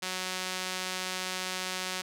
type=tone with band-pass filter; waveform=sawtooth; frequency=185 Hz; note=F#3; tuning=in tune; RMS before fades=-35 dBFS; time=0.02-2.02 s; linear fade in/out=10 ms; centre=4700 Hz; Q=0.61; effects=none